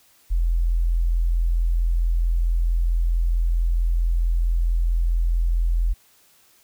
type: tone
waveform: sine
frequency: 42.26 Hz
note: E1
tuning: 44 cents sharp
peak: -17 dBFS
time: 0.3-5.94 s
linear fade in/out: 20 ms
effects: white hiss -57 dBFS RMS until 6.63 s